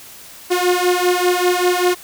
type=beating tone pair; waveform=sawtooth; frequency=356.2 / 361.3 Hz; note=F4 / F#4; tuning=+34 / -41 cents; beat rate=5.1 Hz; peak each=-13 dBFS; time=0.5-1.95 s; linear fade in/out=20 ms; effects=white hiss -39 dBFS RMS until 2.03 s